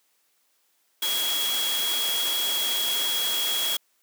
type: tone in noise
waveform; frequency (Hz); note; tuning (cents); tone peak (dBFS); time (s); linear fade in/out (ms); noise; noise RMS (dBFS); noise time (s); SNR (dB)
sine; 3322; G#7; 0; -25; 1.02-3.77; 5; white; -29; 1.02-3.77; +1
effects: white hiss -68 dBFS RMS until 4.02 s + high-pass 300 Hz 12 dB/octave